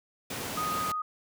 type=high-pass noise; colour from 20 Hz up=pink; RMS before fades=-36 dBFS; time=0.3-0.92 s; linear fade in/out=5 ms; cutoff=120 Hz; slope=12 dB/octave
type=tone; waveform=sine; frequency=1244.5 Hz; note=D#6; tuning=in tune; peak=-29 dBFS; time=0.57-1.02 s; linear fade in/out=5 ms
effects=none